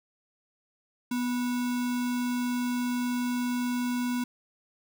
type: tone with sample-and-hold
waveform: sine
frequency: 245.9 Hz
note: B3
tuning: 7 cents flat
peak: -26 dBFS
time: 1.11-4.24 s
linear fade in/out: 5 ms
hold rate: 1225 Hz
effects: none